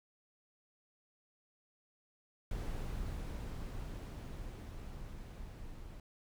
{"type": "noise with level ramp", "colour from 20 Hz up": "brown", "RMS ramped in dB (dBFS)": [-39, -49], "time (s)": [2.51, 6], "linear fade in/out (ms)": 2, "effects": []}